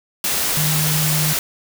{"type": "tone in noise", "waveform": "sine", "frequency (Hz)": 153.2, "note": "D#3", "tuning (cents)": -27, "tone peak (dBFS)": -19, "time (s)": [0.57, 1.33], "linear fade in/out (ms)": 2, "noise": "white", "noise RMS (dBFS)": -20, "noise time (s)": [0.24, 1.39], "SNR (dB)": -2, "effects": []}